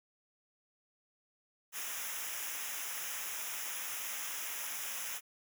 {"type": "noise with comb filter", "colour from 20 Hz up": "white", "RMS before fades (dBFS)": -40, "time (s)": [1.72, 5.21], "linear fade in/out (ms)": 50, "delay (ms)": 0.23, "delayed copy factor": -0.85, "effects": []}